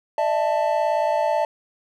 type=chord; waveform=triangle; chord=D suspended second; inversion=none; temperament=equal with one note detuned; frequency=601.1 / 659.3 / 880 Hz; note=D5 / E5 / A5; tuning=+40 / 0 / 0 cents; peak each=-21 dBFS; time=0.18-1.45 s; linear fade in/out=2 ms; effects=none